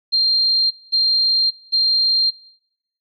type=tone bursts; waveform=sine; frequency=4186 Hz; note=C8; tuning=in tune; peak=-13 dBFS; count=3; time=0.12-2.31 s; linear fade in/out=20 ms; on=590 ms; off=210 ms; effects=noise-tail reverb RT60 0.9 s tail -24 dB re dry

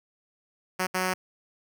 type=tone bursts at uneven times; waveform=5% pulse; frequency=185 Hz; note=F#3; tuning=in tune; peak=-14 dBFS; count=2; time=0.79-0.87 / 0.94-1.14 s; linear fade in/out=10 ms; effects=none

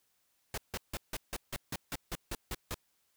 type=noise bursts; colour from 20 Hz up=pink; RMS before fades=-37 dBFS; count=12; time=0.54-2.744 s; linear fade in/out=2 ms; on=37 ms; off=160 ms; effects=white hiss -75 dBFS RMS until 3.16 s

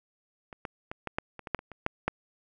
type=clicks; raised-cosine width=0.5 ms; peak=-28 / -20 / -21 / -18 / -13 / -26 / -23 / -11 / -27 / -28 / -11 / -11 dBFS; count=12; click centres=0.528 / 0.652 / 0.915 / 1.073 / 1.185 / 1.393 / 1.472 / 1.547 / 1.591 / 1.717 / 1.864 / 2.08 s; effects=none

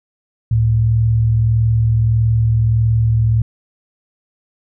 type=tone pair together; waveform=sine; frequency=70.68 / 112.3 Hz; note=C#2 / A2; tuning=+34 / +36 cents; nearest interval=minor sixth; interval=802 cents; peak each=-21 / -11 dBFS; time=0.51-3.42 s; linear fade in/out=5 ms; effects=none

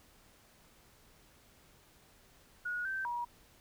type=tone with pitch steps; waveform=sine; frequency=1452 / 1555 / 957 Hz; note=F#6 / G6 / A#5; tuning=-33 / -14 / +45 cents; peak=-34 dBFS; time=2.65-3.25 s; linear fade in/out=10 ms; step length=200 ms; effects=pink hiss -63 dBFS RMS until 3.6 s

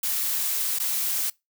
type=noise with dropouts; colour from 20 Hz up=blue; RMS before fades=-26 dBFS; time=0.03-1.3 s; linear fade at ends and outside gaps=5 ms; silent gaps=0.788-0.798 s; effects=noise-tail reverb RT60 0.2 s tail -23 dB re dry

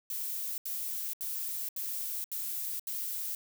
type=noise bursts; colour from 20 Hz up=violet; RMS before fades=-36 dBFS; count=6; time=0.1-3.35 s; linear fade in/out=2 ms; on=480 ms; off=74 ms; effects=none

